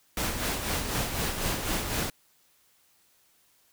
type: noise with tremolo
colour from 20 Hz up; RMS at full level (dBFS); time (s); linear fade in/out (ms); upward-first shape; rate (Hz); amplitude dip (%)
pink; -28; 0.17-2.1; 2; sine; 4; 50
effects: white hiss -65 dBFS RMS until 3.72 s